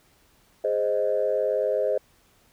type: chord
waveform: sine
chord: Ab major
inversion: none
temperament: equal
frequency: 415.3 / 523.3 / 622.3 Hz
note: Ab4 / C5 / Eb5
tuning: 0 / 0 / 0 cents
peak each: -27 / -24 / -25 dBFS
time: 0.64-1.98 s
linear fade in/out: 5 ms
effects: tanh soft clip ceiling -13 dBFS + pink hiss -61 dBFS RMS until 2.52 s